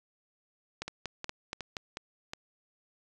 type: two click trains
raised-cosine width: 0.2 ms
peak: -18 / -20 dBFS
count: 5 / 5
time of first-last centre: 0.82-1.768 / 0.88-2.335 s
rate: 4.22 / 2.75 Hz
effects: resampled to 24000 Hz + 9-bit